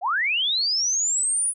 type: linear sweep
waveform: sine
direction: up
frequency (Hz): 643 to 9970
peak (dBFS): -20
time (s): 0.01-1.54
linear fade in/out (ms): 50
effects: none